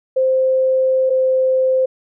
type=tone pair in turn; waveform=sine; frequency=522 / 520.2 Hz; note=C5 / C5; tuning=-4 / -10 cents; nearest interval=unison; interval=6 cents; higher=first; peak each=-12 dBFS; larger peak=neither; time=0.16-1.1 / 1.1-1.86 s; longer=first; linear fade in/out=10 ms; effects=none